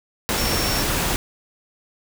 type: tone in noise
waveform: sine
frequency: 5470 Hz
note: F8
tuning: 37 cents flat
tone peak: -27 dBFS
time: 0.38-0.82 s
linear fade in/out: 0 ms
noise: pink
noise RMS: -22 dBFS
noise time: 0.29-1.16 s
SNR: -8 dB
effects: none